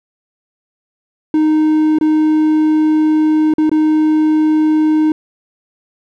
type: tone with dropouts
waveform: triangle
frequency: 309.7 Hz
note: D#4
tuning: 8 cents flat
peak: -7 dBFS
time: 1.34-5.12 s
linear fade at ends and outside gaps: 2 ms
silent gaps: 1.986-2.011 / 3.538-3.582 / 3.695-3.715 s
effects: none